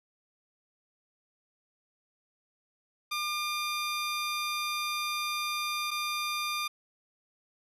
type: tone pair in turn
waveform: 15% pulse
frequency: 1200 / 1200 Hz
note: D6 / D6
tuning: +37 / +37 cents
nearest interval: unison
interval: 0 cents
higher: neither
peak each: -24 dBFS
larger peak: neither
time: 3.11-5.91 / 5.91-6.68 s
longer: first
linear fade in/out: 10 ms
effects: low-pass 12000 Hz 12 dB/octave